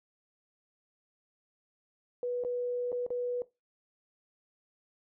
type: tone with dropouts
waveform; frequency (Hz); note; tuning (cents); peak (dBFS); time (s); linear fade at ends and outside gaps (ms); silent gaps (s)
sine; 490; B4; -14; -30; 2.23-3.42; 1; 2.438-2.448 / 2.919-2.927 / 3.065-3.104
effects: noise-tail reverb RT60 0.2 s tail -17 dB re dry